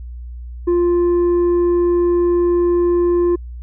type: tone with tanh clipping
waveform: sine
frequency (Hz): 349.2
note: F4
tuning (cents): 0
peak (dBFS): -13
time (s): 0.67-3.36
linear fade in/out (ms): 10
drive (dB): 4
effects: added 60 Hz sine -28 dBFS peak until 3.62 s